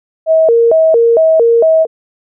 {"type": "tone with vibrato", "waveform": "sine", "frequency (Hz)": 546, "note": "C#5", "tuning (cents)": -26, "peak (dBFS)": -5, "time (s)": [0.26, 1.87], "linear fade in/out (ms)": 50, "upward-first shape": "square", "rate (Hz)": 2.2, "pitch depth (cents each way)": 280, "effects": []}